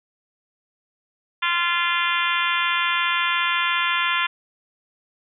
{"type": "harmonic tone", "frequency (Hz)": 345.7, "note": "F4", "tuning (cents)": -18, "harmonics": [3, 4, 5, 6, 7, 8, 9, 10], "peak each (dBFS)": [-25, -26, -27, -28, -28, -29, -30, -30], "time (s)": [1.42, 4.27], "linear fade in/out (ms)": 10, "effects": []}